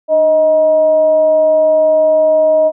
sine tone with frequency modulation, 627 Hz, D#5, 13 cents sharp, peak -7 dBFS, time 0.08-2.72 s, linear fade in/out 50 ms, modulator 328 Hz, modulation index 0.22, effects none

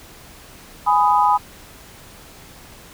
sine chord, G# minor, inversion none, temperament just, 830.6 / 996.7 / 1245.9 Hz, G#5 / B5 / D#6, 0 / +16 / +2 cents, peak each -16 / -16 / -20 dBFS, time 0.86-1.38 s, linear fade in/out 20 ms, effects pink hiss -43 dBFS RMS until 2.93 s

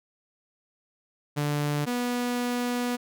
sawtooth tone pair in turn, 146.83 / 244.3 Hz, D3 / B3, 0 / -19 cents, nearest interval major sixth, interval 881 cents, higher second, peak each -21 / -22 dBFS, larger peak first, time 1.36-1.86 / 1.86-2.97 s, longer second, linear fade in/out 20 ms, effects none

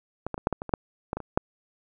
clicks, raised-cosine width 1 ms, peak -16 / -16 / -20 / -7 / -13 / -19 / -21 / -7 / -14 / -17 / -23 / -6 dBFS, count 12, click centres 0.266 / 0.343 / 0.379 / 0.471 / 0.527 / 0.619 / 0.693 / 0.738 / 1.131 / 1.17 / 1.203 / 1.375 s, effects none

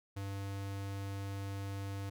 square tone, 98.7 Hz, G2, 12 cents sharp, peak -39 dBFS, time 0.16-2.1 s, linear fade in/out 10 ms, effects none

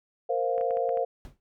sine chord, Bb suspended second, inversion none, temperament just, 466.2 / 524.4 / 699.2 Hz, Bb4 / C5 / F5, 0 / +4 / +2 cents, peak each -29 / -28 / -29 dBFS, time 0.29-1.05 s, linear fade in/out 10 ms
clicks, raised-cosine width 0.5 ms, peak -30 dBFS, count 6, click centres 0.58 / 0.611 / 0.708 / 0.771 / 0.892 / 0.973 s
brown noise with exponential decay, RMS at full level -39 dBFS, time 1.25-1.4 s, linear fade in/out 0 ms, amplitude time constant 32 ms
effects none

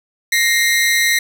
sawtooth ring-modulated tone, 1986 Hz, B6, 9 cents sharp, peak -6 dBFS, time 0.32-1.19 s, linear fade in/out 5 ms, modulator 119 Hz, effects none

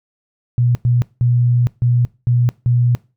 sine tone bursts at uneven times, 121.5 Hz, B2, 28 cents flat, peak -11 dBFS, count 6, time 0.58-0.75 / 0.85-1.02 / 1.21-1.67 / 1.82-2.05 / 2.27-2.49 / 2.66-2.95 s, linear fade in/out 0 ms, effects noise-tail reverb RT60 0.3 s tail -21 dB re dry

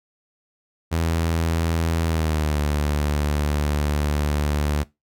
sawtooth tone with pitch glide, 82.41 to 73.84 Hz, E2 to D2, 0 to +10 cents, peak -16 dBFS, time 0.91-4.84 s, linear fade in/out 20 ms, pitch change -190 cents, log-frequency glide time 2.04-2.6 s, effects noise-tail reverb RT60 0.2 s tail -20 dB re dry

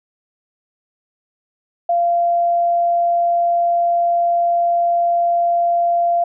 sine tone, 690 Hz, F5, 21 cents flat, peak -13 dBFS, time 1.89-6.24 s, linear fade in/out 5 ms, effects none

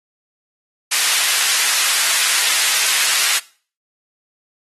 pink high-pass noise, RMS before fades -17 dBFS, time 0.91-3.39 s, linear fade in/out 10 ms, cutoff 1900 Hz, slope 12 dB/octave, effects noise-tail reverb RT60 0.4 s tail -20 dB re dry + AAC 32 kbps

